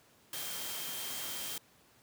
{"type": "tone in noise", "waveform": "sine", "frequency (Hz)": 3177, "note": "G7", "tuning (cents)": 23, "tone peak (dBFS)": -46, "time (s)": [0.33, 1.58], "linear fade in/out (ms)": 2, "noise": "white", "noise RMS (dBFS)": -40, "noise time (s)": [0.33, 1.58], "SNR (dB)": -9, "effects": ["pink hiss -64 dBFS RMS until 2.02 s", "high-pass 100 Hz 12 dB/octave"]}